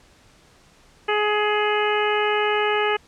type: harmonic tone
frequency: 420 Hz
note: G#4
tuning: 19 cents sharp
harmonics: 1 / 2 / 3 / 4 / 5 / 6 / 7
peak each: -22 / -25 / -27 / -28 / -29 / -30 / -30 dBFS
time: 1.08-2.97 s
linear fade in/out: 10 ms
effects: pink hiss -54 dBFS RMS until 3.07 s + low-pass 8000 Hz 12 dB/octave